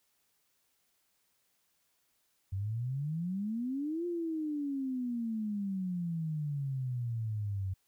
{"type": "exponential two-way sweep", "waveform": "sine", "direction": "up then down", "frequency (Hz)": [93, 352.7, 93], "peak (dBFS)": -32, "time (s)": [2.52, 7.74], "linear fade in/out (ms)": 10, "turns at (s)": 4.06, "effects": ["white hiss -75 dBFS RMS until 7.87 s"]}